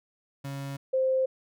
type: tone pair in turn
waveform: 35% pulse / sine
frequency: 138.59 / 523.2 Hz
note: C#3 / C5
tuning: 0 / 0 cents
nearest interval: octave + major seventh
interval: 2300 cents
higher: second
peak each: -32 / -22 dBFS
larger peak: second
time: 0.44-0.77 / 0.93-1.26 s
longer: neither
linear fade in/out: 10 ms
effects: none